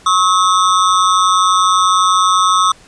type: ring-modulated tone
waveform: square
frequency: 1191 Hz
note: D6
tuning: 24 cents sharp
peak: -7 dBFS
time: 0.06-2.72 s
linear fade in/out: 5 ms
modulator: 94.1 Hz
effects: pink hiss -44 dBFS RMS until 2.87 s + resampled to 22050 Hz